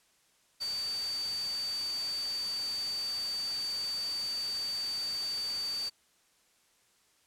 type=tone in noise; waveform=sine; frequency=4600 Hz; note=D8; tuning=37 cents flat; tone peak=-32 dBFS; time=0.6-5.9 s; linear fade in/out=20 ms; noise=white; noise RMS=-43 dBFS; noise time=0.6-5.9 s; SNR=+8 dB; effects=white hiss -68 dBFS RMS until 7.26 s + low-pass 10000 Hz 12 dB/octave